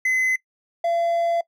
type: tone pair in turn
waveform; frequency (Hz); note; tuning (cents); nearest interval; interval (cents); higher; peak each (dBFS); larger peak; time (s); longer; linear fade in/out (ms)
triangle; 2037 / 679.8; C7 / F5; -47 / -47; octave + perfect fifth; 1900; first; -16 / -17; first; 0.05-0.36 / 0.84-1.41; second; 5
effects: noise-tail reverb RT60 0.1 s tail -21 dB re dry